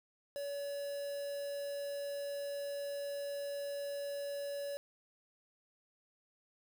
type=tone with quantisation; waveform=triangle; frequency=568 Hz; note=C#5; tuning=42 cents sharp; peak=-36 dBFS; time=0.36-4.77 s; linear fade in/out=0 ms; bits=8; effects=none